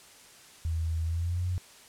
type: tone with pitch glide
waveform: sine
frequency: 81.4 to 90.32 Hz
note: E2 to F#2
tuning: -21 to -41 cents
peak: -27 dBFS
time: 0.65-1.58 s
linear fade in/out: 0 ms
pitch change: +180 cents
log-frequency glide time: 1.05-1.46 s
effects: white hiss -53 dBFS RMS until 1.88 s + low-pass 10000 Hz 12 dB/octave